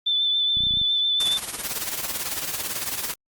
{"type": "tone with vibrato", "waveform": "sine", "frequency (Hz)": 3520, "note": "A7", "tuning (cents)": 0, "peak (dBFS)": -19, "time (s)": [0.06, 1.38], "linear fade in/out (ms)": 10, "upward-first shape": "triangle", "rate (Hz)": 7.2, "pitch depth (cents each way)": 27}
{"type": "clicks", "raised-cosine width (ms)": 5, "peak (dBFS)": -24, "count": 8, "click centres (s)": [0.571, 0.606, 0.637, 0.669, 0.709, 0.739, 0.772, 0.815]}
{"type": "noise with tremolo", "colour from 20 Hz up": "white", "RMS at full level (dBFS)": -26, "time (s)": [1.2, 3.14], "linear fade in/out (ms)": 2, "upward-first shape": "sine", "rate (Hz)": 18, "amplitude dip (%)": 65}
{"effects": ["Opus 32 kbps"]}